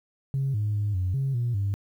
sine tone with pitch steps, 136.1 / 105 / 103.5 / 91.8 / 135.7 / 119.9 / 99.5 Hz, C#3 / G#2 / G#2 / F#2 / C#3 / A#2 / G2, -31 / +19 / -5 / -13 / -36 / +49 / +26 cents, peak -22 dBFS, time 0.34-1.74 s, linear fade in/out 0 ms, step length 200 ms, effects tanh soft clip ceiling -20 dBFS + 10-bit

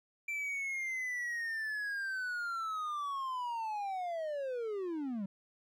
triangle linear sweep, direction down, 2349 to 186.5 Hz, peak -33 dBFS, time 0.28-5.26 s, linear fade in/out 5 ms, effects none

